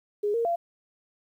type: tone with pitch steps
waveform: sine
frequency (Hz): 413.8 / 464.3 / 685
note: G#4 / A#4 / F5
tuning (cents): -6 / -7 / -34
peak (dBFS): -23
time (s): 0.23-0.56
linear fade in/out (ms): 10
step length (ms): 110
effects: 10-bit